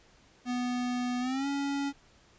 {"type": "tone with pitch glide", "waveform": "square", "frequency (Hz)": [246.9, 280.4], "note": ["B3", "C#4"], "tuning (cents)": [0, 20], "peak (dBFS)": -30, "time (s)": [0.45, 1.93], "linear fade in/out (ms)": 50, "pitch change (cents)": 220, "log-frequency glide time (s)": [1.2, 1.47], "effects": ["pink hiss -61 dBFS RMS until 2.38 s", "resampled to 16000 Hz"]}